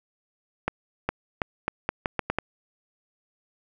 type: accelerating click train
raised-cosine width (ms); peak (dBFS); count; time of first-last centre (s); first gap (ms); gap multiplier
0.5; -9; 9; 0.68-2.386; 410; 0.8
effects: none